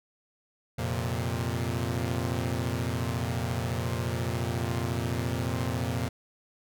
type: chord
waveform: sawtooth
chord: F suspended fourth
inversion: none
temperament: equal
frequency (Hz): 87.31 / 116.54 / 130.81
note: F2 / Bb2 / C3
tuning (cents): 0 / 0 / 0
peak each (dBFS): -29 / -27 / -30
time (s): 0.78-6.09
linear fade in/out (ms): 10
effects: none